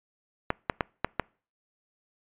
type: clicks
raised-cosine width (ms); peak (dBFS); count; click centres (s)
0.5; -9; 5; 0.504 / 0.698 / 0.808 / 1.046 / 1.197
effects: noise-tail reverb RT60 0.4 s tail -26 dB re dry + resampled to 8000 Hz